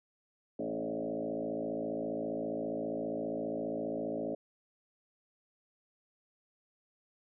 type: tone with frequency modulation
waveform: sine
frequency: 424.1 Hz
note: G#4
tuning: 36 cents sharp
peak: -33 dBFS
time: 0.59-4.35 s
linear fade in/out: 5 ms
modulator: 54.9 Hz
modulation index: 3.9
effects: none